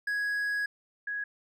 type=tone pair in turn; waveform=triangle / sine; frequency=1664 / 1664 Hz; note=G#6 / G#6; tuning=+3 / +3 cents; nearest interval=unison; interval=0 cents; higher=neither; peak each=-26 / -31 dBFS; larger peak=first; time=0.07-0.66 / 1.07-1.24 s; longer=first; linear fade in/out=5 ms; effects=none